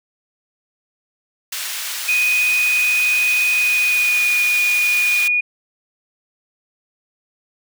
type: high-pass noise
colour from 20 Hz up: pink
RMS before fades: -26 dBFS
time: 1.52-5.28 s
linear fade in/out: 5 ms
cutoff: 2100 Hz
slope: 12 dB/octave
type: tone with pitch glide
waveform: sine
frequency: 2489 to 2452 Hz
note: D#7 to D#7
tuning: 0 to -26 cents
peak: -14 dBFS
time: 2.08-5.41 s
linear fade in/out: 10 ms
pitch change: -26 cents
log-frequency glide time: 3.57-4.34 s
effects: none